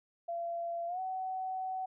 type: tone with pitch glide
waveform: sine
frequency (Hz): 682 to 752.4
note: F5 to F#5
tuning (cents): -41 to +29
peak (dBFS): -34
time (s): 0.28-1.86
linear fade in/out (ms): 10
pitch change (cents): +170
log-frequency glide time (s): 0.87-1
effects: none